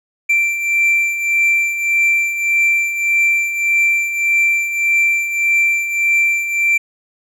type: beating tone pair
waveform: triangle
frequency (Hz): 2349 / 2350.7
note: D7 / D7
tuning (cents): 0 / +1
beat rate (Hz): 1.7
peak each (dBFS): -19 / -12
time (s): 0.29-6.78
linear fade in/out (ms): 10
effects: none